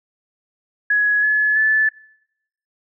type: tone with pitch steps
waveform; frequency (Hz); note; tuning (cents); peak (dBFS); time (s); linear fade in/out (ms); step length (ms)
sine; 1678 / 1709.3 / 1741.2; G#6 / G#6 / A6; +17 / +49 / -19; -13; 0.9-1.89; 5; 330
effects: noise-tail reverb RT60 0.8 s tail -23 dB re dry